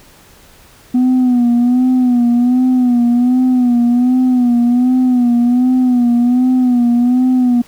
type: tone with vibrato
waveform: sine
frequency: 246.9 Hz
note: B3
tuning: in tune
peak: -6 dBFS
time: 0.94-7.62 s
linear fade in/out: 10 ms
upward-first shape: sine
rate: 1.3 Hz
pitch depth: 61 cents each way
effects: tanh soft clip ceiling -7 dBFS + pink hiss -44 dBFS RMS until 7.67 s